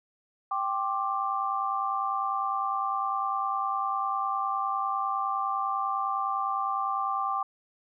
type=chord; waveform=sine; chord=G suspended fourth; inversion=none; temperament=equal with one note detuned; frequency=784 / 1064.8 / 1174.7 Hz; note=G5 / C6 / D6; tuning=0 / +30 / 0 cents; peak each=-31 / -33 / -29 dBFS; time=0.51-7.43 s; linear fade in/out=5 ms; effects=none